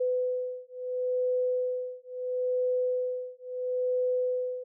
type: beating tone pair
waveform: sine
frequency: 502 / 502.74 Hz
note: B4 / B4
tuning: +28 / +31 cents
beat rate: 0.74 Hz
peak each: -30 dBFS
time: 0-4.64 s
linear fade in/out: 10 ms
effects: none